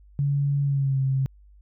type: tone with pitch glide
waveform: sine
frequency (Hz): 141.6 to 133.88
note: C#3 to C3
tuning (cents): +37 to +40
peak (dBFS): -20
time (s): 0.19-1.26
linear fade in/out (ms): 0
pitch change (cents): -97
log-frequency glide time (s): 0.63-1
effects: added 50 Hz sine -49 dBFS peak until 1.61 s